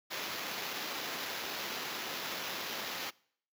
white noise with sample-and-hold, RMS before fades -39 dBFS, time 0.1-3.11 s, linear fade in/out 20 ms, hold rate 8820 Hz, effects noise-tail reverb RT60 0.6 s tail -24 dB re dry + high-pass 200 Hz 12 dB/octave

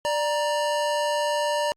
square tone pair together, 591 / 939.6 Hz, D5 / A#5, +11 / +13 cents, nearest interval minor sixth, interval 802 cents, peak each -25 / -27 dBFS, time 0.05-1.72 s, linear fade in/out 0 ms, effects low-pass 9000 Hz 12 dB/octave + Opus 48 kbps

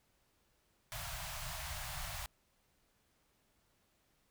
pink band-stop noise, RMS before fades -43 dBFS, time 0.92-2.26 s, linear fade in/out 0 ms, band 160 to 600 Hz, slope 96 dB/octave, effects pink hiss -75 dBFS RMS until 4.3 s

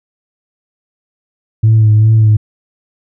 sine tone with vibrato, 109 Hz, A2, 16 cents flat, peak -3 dBFS, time 1.63-2.37 s, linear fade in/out 10 ms, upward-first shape sine, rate 2.5 Hz, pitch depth 34 cents each way, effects tanh soft clip ceiling -2 dBFS

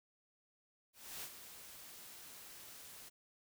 white noise with ADSR envelope, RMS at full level -45 dBFS, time 0.93-3.1 s, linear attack 300 ms, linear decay 60 ms, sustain -9 dB, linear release 22 ms, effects none

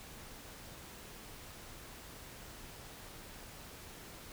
silence, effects pink hiss -51 dBFS RMS until 4.32 s

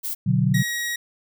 violet noise, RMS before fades -28 dBFS, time 0.03-0.15 s, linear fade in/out 20 ms
sine chord, B minor, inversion none, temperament equal, 123.47 / 146.83 / 185 Hz, B2 / D3 / F#3, 0 / 0 / 0 cents, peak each -21 / -21 / -21 dBFS, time 0.26-0.63 s, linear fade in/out 10 ms
sawtooth tone, 1899 Hz, A#6, 32 cents sharp, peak -21 dBFS, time 0.54-0.96 s, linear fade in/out 5 ms
effects none

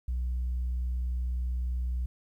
sine tone, 61.74 Hz, B1, in tune, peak -26 dBFS, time 0.08-2.06 s, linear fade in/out 5 ms, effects tanh soft clip ceiling -26 dBFS + 11-bit

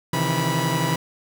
sawtooth tone cluster, 132.4 / 156.1 / 167.4 / 979 Hz, C3 / D#3 / E3 / B5, +21 / +6 / +27 / -15 cents, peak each -22 dBFS, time 0.13-0.96 s, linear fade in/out 5 ms, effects none

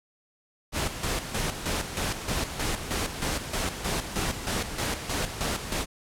pink noise with tremolo, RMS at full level -28 dBFS, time 0.72-5.86 s, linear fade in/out 50 ms, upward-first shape square, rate 3.2 Hz, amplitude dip 60%, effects low-pass 11000 Hz 12 dB/octave

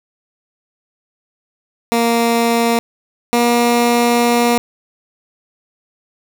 15% pulse tone pair in turn, 233.1 / 238.4 Hz, A#3 / A#3, 0 / +39 cents, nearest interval unison, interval 39 cents, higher second, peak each -6 / -5 dBFS, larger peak second, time 1.92-2.79 / 3.33-4.58 s, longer second, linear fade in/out 0 ms, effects none

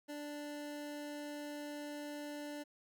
25% pulse tone, 293.7 Hz, D4, in tune, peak -39 dBFS, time 0.08-2.64 s, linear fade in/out 20 ms, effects none

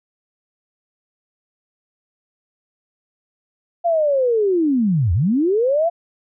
sine linear two-way sweep, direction down then up, 698.5 to 77.78 to 698.5 Hz, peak -14 dBFS, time 3.84-5.9 s, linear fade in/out 20 ms, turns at 5.13 s, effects none

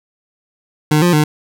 25% pulse tone with pitch steps, 152 / 176 / 151.5 Hz, D#3 / F3 / D#3, -40 / +14 / -46 cents, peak -6 dBFS, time 0.91-1.24 s, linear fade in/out 5 ms, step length 110 ms, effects none

